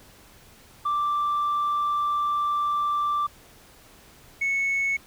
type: tone pair in turn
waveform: sine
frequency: 1174.7 / 2206 Hz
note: D6 / C#7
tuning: 0 / -9 cents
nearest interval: major seventh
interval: 1091 cents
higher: second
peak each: -20 dBFS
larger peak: neither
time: 0.85-3.27 / 4.41-4.97 s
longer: first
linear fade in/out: 10 ms
effects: tanh soft clip ceiling -20 dBFS + pink hiss -52 dBFS RMS until 5.06 s